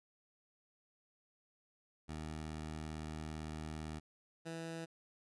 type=tone pair in turn; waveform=15% pulse; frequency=77.78 / 164.47 Hz; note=D#2 / E3; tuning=0 / -4 cents; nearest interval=octave + minor second; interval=1296 cents; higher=second; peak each=-36 / -36 dBFS; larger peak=neither; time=2.08-4 / 4.45-4.86 s; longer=first; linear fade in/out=20 ms; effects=resampled to 24000 Hz